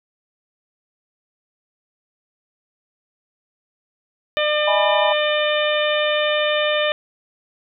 harmonic tone, 601 Hz, D5, 40 cents sharp, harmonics 1 / 2 / 3 / 4 / 5 / 6, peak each -19 / -27 / -25 / -27 / -26 / -27 dBFS, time 4.37-6.92 s, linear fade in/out 0 ms
sine chord, G# minor, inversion second, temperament equal with one note detuned, 632.8 / 830.6 / 987.8 Hz, D#5 / G#5 / B5, +29 / 0 / 0 cents, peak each -22 dBFS, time 4.67-5.13 s, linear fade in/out 10 ms
effects none

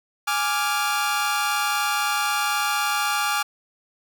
sawtooth chord, D diminished, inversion second, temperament equal, 830.6 / 1174.7 / 1396.9 Hz, Ab5 / D6 / F6, 0 / 0 / 0 cents, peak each -22 dBFS, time 0.27-3.43 s, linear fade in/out 10 ms, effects none

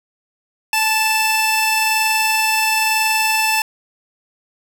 sawtooth tone pair together, 875 / 2646 Hz, A5 / E7, -10 / +6 cents, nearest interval octave + perfect fifth, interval 1916 cents, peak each -14 dBFS, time 0.73-3.62 s, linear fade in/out 2 ms, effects none

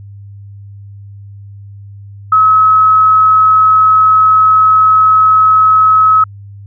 sine tone, 1284 Hz, E6, 46 cents flat, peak -4 dBFS, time 2.32-6.24 s, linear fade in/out 5 ms, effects added 100 Hz sine -29 dBFS peak until 6.66 s

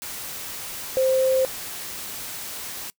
sine tone in noise, 523.3 Hz, C5, in tune, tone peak -17 dBFS, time 0.97-1.45 s, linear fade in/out 0 ms, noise white, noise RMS -34 dBFS, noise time 0.02-2.9 s, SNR +14 dB, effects noise-tail reverb RT60 0.1 s tail -23 dB re dry

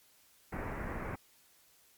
pink low-pass noise, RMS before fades -39 dBFS, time 0.52-1.16 s, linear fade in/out 10 ms, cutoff 2200 Hz, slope 48 dB/octave, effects white hiss -65 dBFS RMS until 1.97 s + MP3 96 kbps

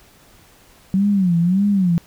sine tone with vibrato, 185.7 Hz, F#3, 7 cents sharp, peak -13 dBFS, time 0.94-1.98 s, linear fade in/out 0 ms, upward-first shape sine, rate 1.7 Hz, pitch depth 170 cents each way, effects pink hiss -50 dBFS RMS until 2.06 s

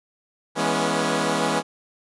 10% pulse chord, C# minor seventh, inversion first, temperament equal with one note detuned, 164.81 / 207.7 / 243.8 / 277.2 Hz, E3 / G#3 / B3 / C#4, 0 / 0 / -22 / 0 cents, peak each -18 dBFS, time 0.55-1.63 s, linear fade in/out 50 ms, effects resampled to 24000 Hz

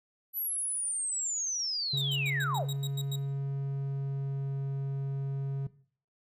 sine linear sweep, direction down, 11980 to 407.7 Hz, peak -30 dBFS, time 0.33-2.66 s, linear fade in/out 50 ms
triangle tone with pitch glide, 138.59 to 137.32 Hz, C#3 to C#3, 0 to -16 cents, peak -28 dBFS, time 1.93-5.67 s, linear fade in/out 5 ms, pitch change -16 cents, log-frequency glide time 2.79-4.58 s
sawtooth tone bursts, 3807 Hz, A#7, 36 cents sharp, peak -34 dBFS, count 9, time 1.97-3.159 s, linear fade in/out 5 ms, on 45 ms, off 98 ms
effects noise-tail reverb RT60 0.5 s tail -17 dB re dry

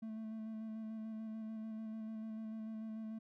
triangle tone with vibrato, 220 Hz, A3, in tune, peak -40 dBFS, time 0.02-3.19 s, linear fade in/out 10 ms, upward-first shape square, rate 6.8 Hz, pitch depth 15 cents each way, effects none

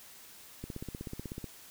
click train, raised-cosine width 3 ms, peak -26 dBFS, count 14, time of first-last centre 0.64-1.442 s, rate 16.2 Hz, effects white hiss -53 dBFS RMS until 1.7 s

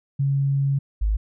sine tone pair in turn, 138.59 / 52.27 Hz, C#3 / G#1, 0 / +12 cents, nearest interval octave + perfect fourth, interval 1688 cents, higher first, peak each -18 dBFS, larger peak neither, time 0.19-0.79 / 1.01-1.17 s, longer first, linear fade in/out 10 ms, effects none

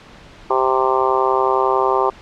harmonic tone, 130.81 Hz, C3, in tune, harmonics 3 / 4 / 5 / 6 / 7 / 8 / 9, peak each -19 / -23 / -25 / -22 / -21 / -21 / -23 dBFS, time 0.5-2.1 s, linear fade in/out 5 ms, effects pink hiss -42 dBFS RMS until 2.21 s + low-pass 4000 Hz 12 dB/octave

